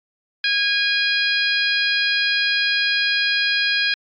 harmonic tone, 820 Hz, G#5, 22 cents flat, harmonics 2 / 3 / 4 / 5 / 6, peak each -21 / -23 / -24 / -25 / -26 dBFS, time 0.44-3.94 s, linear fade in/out 2 ms, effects AAC 64 kbps

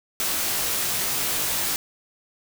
white noise with comb filter, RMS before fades -25 dBFS, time 0.2-1.76 s, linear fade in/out 0 ms, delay 19 ms, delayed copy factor -0.75, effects none

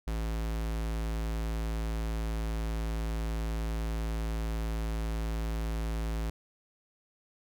square tone, 55.1 Hz, A1, 3 cents sharp, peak -31 dBFS, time 0.07-6.3 s, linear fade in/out 5 ms, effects none

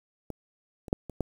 clicks, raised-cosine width 2 ms, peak -22 / -27 / -10 / -25 / -14 dBFS, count 5, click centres 0.303 / 0.882 / 0.929 / 1.097 / 1.207 s, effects 8-bit

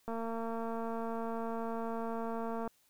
click train, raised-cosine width 1 ms, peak -26 dBFS, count 593, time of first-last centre 0.08-2.676 s, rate 228 Hz, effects white hiss -70 dBFS RMS until 2.89 s

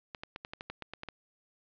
clicks, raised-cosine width 0.3 ms, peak -24 dBFS, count 11, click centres 0.148 / 0.235 / 0.361 / 0.449 / 0.535 / 0.609 / 0.7 / 0.823 / 0.936 / 1.034 / 1.087 s, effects resampled to 11025 Hz + 9-bit

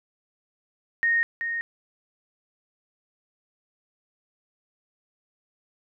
sine tone with echo, 1855 Hz, A#6, 9 cents flat, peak -19 dBFS, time 1.03-1.23 s, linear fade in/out 0 ms, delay 380 ms, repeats 1, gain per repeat -7 dB, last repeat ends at 1.61 s, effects none

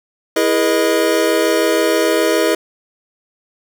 square chord, E major seventh, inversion none, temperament equal with one note detuned, 329.6 / 415.3 / 482 / 622.3 Hz, E4 / G#4 / B4 / D#5, 0 / 0 / -42 / 0 cents, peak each -19 dBFS, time 0.36-2.55 s, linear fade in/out 5 ms, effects none

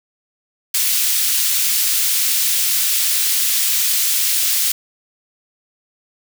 white high-pass noise, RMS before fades -17 dBFS, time 0.74-4.72 s, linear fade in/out 5 ms, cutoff 2600 Hz, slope 12 dB/octave, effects none

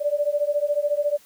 sine beating tone pair, 578 / 592 Hz, D5 / D5, -28 / +14 cents, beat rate 14 Hz, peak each -23 dBFS, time 0-1.18 s, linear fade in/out 20 ms, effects white hiss -54 dBFS RMS until 1.25 s

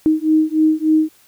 sine beating tone pair, 311.1 / 314.5 Hz, D#4 / D#4, 0 / +19 cents, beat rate 3.4 Hz, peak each -15 dBFS, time 0.06-1.09 s, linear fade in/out 0 ms, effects white hiss -52 dBFS RMS until 1.27 s

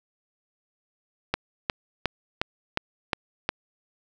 click train, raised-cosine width 0.3 ms, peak -7 dBFS, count 7, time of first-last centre 1.34-3.491 s, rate 2.79 Hz, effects none

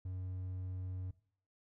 triangle tone, 92.5 Hz, F#2, in tune, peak -37 dBFS, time 0.05-1.11 s, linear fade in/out 5 ms, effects noise-tail reverb RT60 0.5 s tail -18 dB re dry

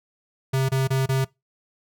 square tone bursts, 133.1 Hz, C3, 30 cents sharp, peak -20 dBFS, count 4, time 0.53-1.248 s, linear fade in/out 10 ms, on 160 ms, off 26 ms, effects noise-tail reverb RT60 0.2 s tail -22 dB re dry

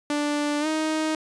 sawtooth tone with pitch glide, 293.7 to 313 Hz, D4 to D#4, 0 to +10 cents, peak -19 dBFS, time 0.1-1.15 s, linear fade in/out 2 ms, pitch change +110 cents, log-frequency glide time 0.6-0.67 s, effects resampled to 22050 Hz

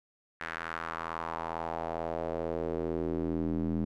square tone with band-pass filter sweep, 41.14 Hz, E1, 3 cents flat, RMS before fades -34 dBFS, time 0.4-3.85 s, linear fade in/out 10 ms, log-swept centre 1700 to 230 Hz, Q 2.5, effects none

